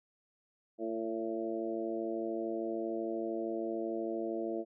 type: harmonic tone with a mistuned harmonic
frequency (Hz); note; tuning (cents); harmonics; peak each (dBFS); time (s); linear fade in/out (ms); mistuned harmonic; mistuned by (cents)
113; A2; +47; 2 / 3 / 4 / 5 / 6; -43 / -36 / -41 / -42 / -41; 0.78-4.65; 50; 6; -21
effects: none